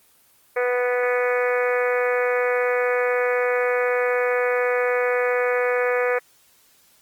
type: harmonic tone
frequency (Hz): 246.9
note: B3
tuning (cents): 0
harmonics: 2 / 3 / 4 / 5 / 6 / 7 / 8 / 9 / 10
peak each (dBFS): -20 / -31 / -34 / -30 / -31 / -29 / -32 / -31 / -38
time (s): 0.56-6.19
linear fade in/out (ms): 10
effects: white hiss -57 dBFS RMS until 7.01 s + Opus 24 kbps